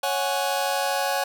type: chord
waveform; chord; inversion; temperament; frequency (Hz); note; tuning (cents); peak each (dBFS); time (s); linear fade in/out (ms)
sawtooth; C# suspended fourth; none; just; 554.4 / 739.2 / 831.5; C#5 / F#5 / G#5; 0 / -2 / +2; -23; 0.03-1.24; 5
effects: none